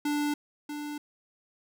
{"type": "tone pair in turn", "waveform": "square", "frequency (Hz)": [293.7, 295.1], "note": ["D4", "D4"], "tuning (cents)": [0, 8], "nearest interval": "unison", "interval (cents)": 8, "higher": "second", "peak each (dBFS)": [-27, -35], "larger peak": "first", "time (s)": [[0.05, 0.34], [0.69, 0.98]], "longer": "neither", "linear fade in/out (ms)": 5, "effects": []}